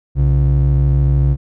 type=ring-modulated tone; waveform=triangle; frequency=99.9 Hz; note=G2; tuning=33 cents sharp; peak=-5 dBFS; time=0.15-1.37 s; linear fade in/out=50 ms; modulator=36.7 Hz; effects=none